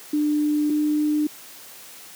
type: tone pair in turn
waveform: sine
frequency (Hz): 298.5 / 300.4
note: D4 / D4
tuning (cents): +28 / +39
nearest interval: unison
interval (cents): 11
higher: second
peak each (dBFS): -18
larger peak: neither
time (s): 0.13-0.7 / 0.7-1.27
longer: neither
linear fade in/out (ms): 5
effects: white hiss -43 dBFS RMS until 2.15 s + high-pass 150 Hz 12 dB/octave